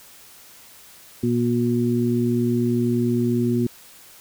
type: harmonic tone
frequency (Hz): 120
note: B2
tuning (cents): -49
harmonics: 1 / 2 / 3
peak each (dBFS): -24 / -20 / -24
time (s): 1.23-3.67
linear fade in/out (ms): 5
effects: white hiss -47 dBFS RMS until 4.2 s